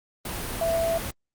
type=tone in noise; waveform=sine; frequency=664 Hz; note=E5; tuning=12 cents sharp; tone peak=-22 dBFS; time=0.61-0.98 s; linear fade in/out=5 ms; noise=pink; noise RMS=-32 dBFS; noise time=0.25-1.11 s; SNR=+7 dB; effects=Opus 32 kbps